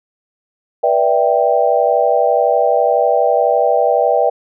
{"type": "chord", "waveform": "sine", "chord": "E minor seventh", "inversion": "second", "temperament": "equal with one note detuned", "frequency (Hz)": [485.4, 587.3, 659.3, 784], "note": ["B4", "D5", "E5", "G5"], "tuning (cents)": [-30, 0, 0, 0], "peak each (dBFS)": -16, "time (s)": [0.83, 4.3], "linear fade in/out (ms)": 10, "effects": []}